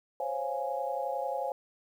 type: chord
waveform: sine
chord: Db major seventh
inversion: third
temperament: equal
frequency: 523.3 / 554.4 / 698.5 / 830.6 Hz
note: C5 / Db5 / F5 / Ab5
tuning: 0 / 0 / 0 / 0 cents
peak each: -36 / -36 / -37 / -35 dBFS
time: 0.2-1.52 s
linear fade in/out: 2 ms
effects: 10-bit